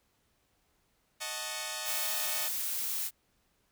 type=chord; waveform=5% pulse; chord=D# half-diminished seventh; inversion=none; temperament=equal; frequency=622.3 / 740 / 880 / 1108.7 Hz; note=D#5 / F#5 / A5 / C#6; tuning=0 / 0 / 0 / 0 cents; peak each=-28 / -32 / -28 / -32 dBFS; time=1.2-2.49 s; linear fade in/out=20 ms
type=noise; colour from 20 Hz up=blue; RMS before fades=-34 dBFS; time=1.84-3.11 s; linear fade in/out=50 ms
effects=pink hiss -73 dBFS RMS until 3.71 s